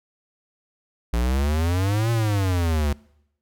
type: exponential two-way sweep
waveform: square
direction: up then down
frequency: 56.6 to 117.7 to 70.6 Hz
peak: -20 dBFS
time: 1.13-2.93 s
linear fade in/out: 5 ms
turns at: 2.11 s
effects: noise-tail reverb RT60 0.8 s tail -24 dB re dry